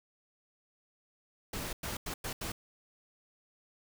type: noise bursts at uneven times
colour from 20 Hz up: pink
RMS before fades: -38 dBFS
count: 5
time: 1.53-1.73 / 1.83-1.97 / 2.06-2.14 / 2.24-2.33 / 2.41-2.52 s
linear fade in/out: 5 ms
effects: none